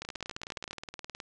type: two click trains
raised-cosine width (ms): 0.2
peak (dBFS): -23 / -19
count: 23 / 11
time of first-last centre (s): 0.05-1.202 / 0.02-0.71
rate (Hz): 19.1 / 14.5
effects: resampled to 22050 Hz